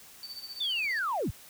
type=tone with tremolo; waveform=triangle; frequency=4565 Hz; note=D8; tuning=50 cents flat; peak=-36 dBFS; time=0.23-0.99 s; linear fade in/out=0 ms; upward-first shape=sine; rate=15 Hz; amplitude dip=75%
type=linear sweep; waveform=sine; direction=down; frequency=3616 to 35.41 Hz; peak=-27 dBFS; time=0.6-1.31 s; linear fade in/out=10 ms
effects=tanh soft clip ceiling -22 dBFS + white hiss -52 dBFS RMS until 1.49 s